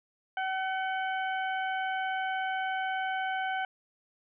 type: harmonic tone with a mistuned harmonic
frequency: 759 Hz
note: F#5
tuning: 44 cents sharp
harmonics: 1 / 2 / 3 / 4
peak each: -31 / -34 / -42 / -44 dBFS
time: 0.37-3.65 s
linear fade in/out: 2 ms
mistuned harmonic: 3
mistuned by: -27 cents
effects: none